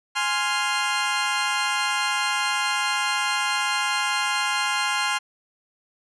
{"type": "chord", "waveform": "20% pulse", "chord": "F minor", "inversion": "first", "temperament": "equal", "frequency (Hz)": [830.6, 1046.5, 1396.9], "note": ["Ab5", "C6", "F6"], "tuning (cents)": [0, 0, 0], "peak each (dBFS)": [-22, -21, -21], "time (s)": [0.15, 5.19], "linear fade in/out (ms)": 20, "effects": ["resampled to 22050 Hz"]}